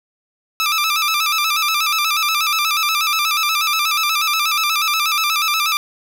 15% pulse tone with vibrato, 1244.5 Hz, D#6, in tune, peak -9 dBFS, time 0.6-5.77 s, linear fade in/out 0 ms, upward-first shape square, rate 8.3 Hz, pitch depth 81 cents each way, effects none

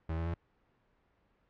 35% pulse tone with pitch steps, 80.7 / 82.68 / 84.71 Hz, E2 / E2 / E2, -36 / +6 / +48 cents, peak -31 dBFS, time 0.09-0.342 s, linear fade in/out 5 ms, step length 84 ms, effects pink hiss -72 dBFS RMS until 1.49 s + low-pass 2000 Hz 12 dB/octave

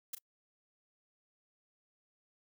blue noise with echo, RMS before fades -39 dBFS, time 0.13-0.15 s, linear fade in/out 5 ms, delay 35 ms, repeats 1, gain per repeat -10 dB, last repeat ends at 0.185 s, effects noise-tail reverb RT60 0.1 s tail -25 dB re dry

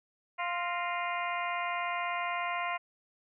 harmonic tone with a mistuned harmonic, 349.1 Hz, F4, 1 cent flat, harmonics 2 / 3 / 4 / 5 / 6 / 7 / 8, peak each -36 / -35 / -41 / -44 / -38 / -42 / -45 dBFS, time 0.38-2.78 s, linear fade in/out 20 ms, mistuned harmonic 5, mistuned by +88 cents, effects none

